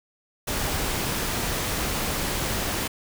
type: noise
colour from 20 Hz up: pink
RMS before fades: -27 dBFS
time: 0.47-2.88 s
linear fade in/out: 10 ms
effects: none